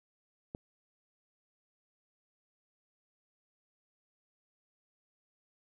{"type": "click", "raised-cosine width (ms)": 2, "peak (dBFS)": -26, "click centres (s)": 0.549, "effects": []}